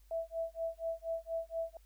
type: tone with tremolo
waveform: sine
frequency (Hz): 659.3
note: E5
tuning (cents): 0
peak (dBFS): -32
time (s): 0.11-1.77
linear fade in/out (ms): 2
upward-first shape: sine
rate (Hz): 4.2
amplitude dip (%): 100
effects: added 49 Hz sine -59 dBFS peak until 1.85 s + white hiss -72 dBFS RMS until 1.85 s